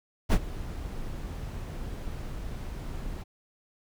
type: noise with ADSR envelope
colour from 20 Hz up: brown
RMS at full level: -17 dBFS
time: 0.29-3.24 s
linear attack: 36 ms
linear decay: 56 ms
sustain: -19 dB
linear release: 20 ms
effects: none